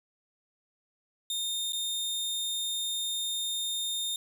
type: tone with dropouts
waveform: sawtooth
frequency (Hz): 3650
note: A#7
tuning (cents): -37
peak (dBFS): -27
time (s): 1.3-4.16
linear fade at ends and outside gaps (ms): 2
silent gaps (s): 1.723-1.731
effects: none